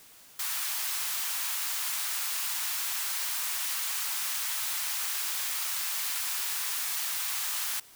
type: high-pass noise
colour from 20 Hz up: white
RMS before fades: -32 dBFS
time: 0.39-7.8 s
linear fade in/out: 5 ms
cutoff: 880 Hz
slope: 24 dB/octave
effects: white hiss -54 dBFS RMS until 7.95 s